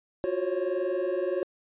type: tone cluster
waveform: triangle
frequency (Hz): 348.6 / 368.9 / 539 / 560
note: F4 / F#4 / C#5 / C#5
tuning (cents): -3 / -5 / -49 / +18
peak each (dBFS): -32 / -28 / -30 / -30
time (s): 0.24-1.43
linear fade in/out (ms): 0
effects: resampled to 8000 Hz